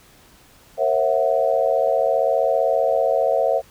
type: chord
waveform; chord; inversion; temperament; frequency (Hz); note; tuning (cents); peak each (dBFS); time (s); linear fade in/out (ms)
sine; F# dominant seventh; first; equal with one note detuned; 466.2 / 541.4 / 659.3 / 740; A#4 / C#5 / E5 / F#5; 0 / -41 / 0 / 0; -24 / -20 / -20 / -24; 0.77-3.62; 50
effects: pink hiss -51 dBFS RMS until 3.7 s